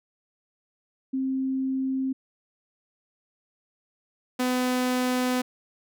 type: tone pair in turn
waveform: sine / sawtooth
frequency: 264.5 / 251.8 Hz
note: C4 / B3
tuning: +19 / +34 cents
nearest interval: minor second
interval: 85 cents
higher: first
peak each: -24 / -19 dBFS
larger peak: second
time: 1.13-2.13 / 4.39-5.42 s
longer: second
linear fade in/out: 10 ms
effects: none